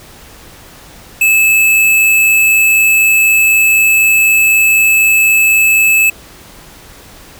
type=tone with amplitude modulation; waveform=square; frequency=2607 Hz; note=E7; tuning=20 cents flat; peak=-6 dBFS; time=1.21-6.1 s; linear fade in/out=5 ms; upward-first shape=sine; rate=104 Hz; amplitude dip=25%; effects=pink hiss -37 dBFS RMS until 7.39 s